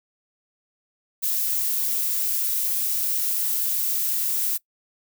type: noise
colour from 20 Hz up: violet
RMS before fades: -24 dBFS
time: 1.22-4.58 s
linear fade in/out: 20 ms
effects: noise-tail reverb RT60 0.1 s tail -22 dB re dry